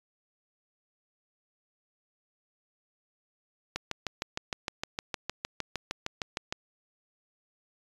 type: click train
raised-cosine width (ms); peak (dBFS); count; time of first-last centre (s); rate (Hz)
0.2; -14; 19; 3.76-6.525; 6.51
effects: resampled to 24000 Hz